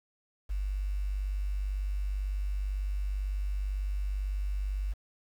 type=tone with quantisation; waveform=sine; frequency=49 Hz; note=G1; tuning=in tune; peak=-29 dBFS; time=0.49-4.94 s; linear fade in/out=20 ms; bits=9; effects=none